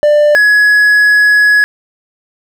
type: tone pair in turn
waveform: triangle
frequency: 593 / 1682.1 Hz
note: D5 / G#6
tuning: +17 / +22 cents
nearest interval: octave + tritone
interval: 1805 cents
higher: second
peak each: -3 dBFS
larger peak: neither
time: 0.03-0.35 / 0.35-1.64 s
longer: second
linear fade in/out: 0 ms
effects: none